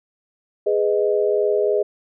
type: chord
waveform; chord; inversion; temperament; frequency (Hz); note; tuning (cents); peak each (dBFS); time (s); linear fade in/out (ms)
sine; G# minor; none; just; 415.3 / 498.4 / 623; G#4 / B4 / D#5; 0 / +16 / +2; -18 / -23 / -22; 0.66-1.83; 10
effects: none